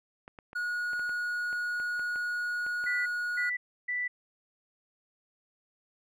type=clicks; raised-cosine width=0.5 ms; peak=-31 dBFS; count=12; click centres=0.279 / 0.388 / 0.531 / 0.933 / 0.995 / 1.094 / 1.529 / 1.8 / 1.995 / 2.159 / 2.665 / 2.84 s
type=tone; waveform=triangle; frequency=1450 Hz; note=F#6; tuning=35 cents flat; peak=-28 dBFS; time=0.55-3.5 s; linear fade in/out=10 ms
type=tone bursts; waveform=sine; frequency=1975.5 Hz; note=B6; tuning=in tune; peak=-29 dBFS; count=3; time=2.86-4.08 s; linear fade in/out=10 ms; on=200 ms; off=310 ms
effects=none